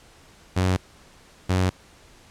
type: tone pair in turn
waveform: sawtooth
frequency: 92.5 / 92.5 Hz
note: F#2 / F#2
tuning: 0 / 0 cents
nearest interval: unison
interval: 0 cents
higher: neither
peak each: -15 dBFS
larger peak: neither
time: 0.56-0.77 / 1.49-1.7 s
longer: neither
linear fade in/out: 10 ms
effects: pink hiss -52 dBFS RMS until 2.3 s + low-pass 9000 Hz 12 dB/octave